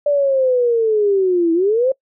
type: linear two-way sweep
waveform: sine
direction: down then up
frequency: 587.3 to 325.1 to 542 Hz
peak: -12 dBFS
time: 0.06-1.92 s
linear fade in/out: 5 ms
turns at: 1.53 s
effects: noise-tail reverb RT60 0.1 s tail -24 dB re dry